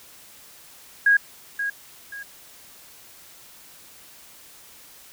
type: tone with echo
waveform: sine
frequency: 1641 Hz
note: G#6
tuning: 21 cents flat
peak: -13 dBFS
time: 1.06-1.17 s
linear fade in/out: 5 ms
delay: 530 ms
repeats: 2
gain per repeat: -10 dB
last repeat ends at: 2.23 s
effects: white hiss -48 dBFS RMS until 5.12 s